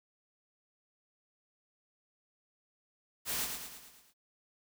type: noise with echo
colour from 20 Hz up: white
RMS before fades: -35 dBFS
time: 3.25-3.48 s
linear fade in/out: 50 ms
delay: 110 ms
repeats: 6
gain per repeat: -5 dB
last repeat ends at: 4.14 s
effects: none